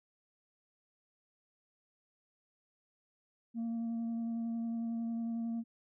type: tone with vibrato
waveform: sine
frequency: 230.3 Hz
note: A#3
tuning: 21 cents flat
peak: -31 dBFS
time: 3.54-5.64 s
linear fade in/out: 50 ms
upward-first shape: triangle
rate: 11 Hz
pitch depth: 15 cents each way
effects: tanh soft clip ceiling -33 dBFS